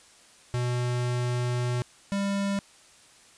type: tone pair in turn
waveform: square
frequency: 122.8 / 198.82 Hz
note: B2 / G3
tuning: -9 / +25 cents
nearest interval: minor sixth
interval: 834 cents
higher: second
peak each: -26 dBFS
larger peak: neither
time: 0.54-1.82 / 2.12-2.59 s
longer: first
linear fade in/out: 0 ms
effects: white hiss -55 dBFS RMS until 3.37 s + resampled to 22050 Hz